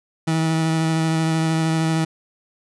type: tone with vibrato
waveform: 30% pulse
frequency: 161 Hz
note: E3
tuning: 41 cents flat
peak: -15 dBFS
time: 0.27-2.05 s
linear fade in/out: 10 ms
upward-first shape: sine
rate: 13 Hz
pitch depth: 13 cents each way
effects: resampled to 24000 Hz